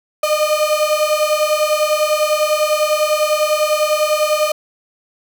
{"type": "beating tone pair", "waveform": "35% pulse", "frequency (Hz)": [604, 614], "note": ["D5", "D#5"], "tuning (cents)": [48, -23], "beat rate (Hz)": 10, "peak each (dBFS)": -15, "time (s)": [0.23, 4.52], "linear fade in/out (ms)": 5, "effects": []}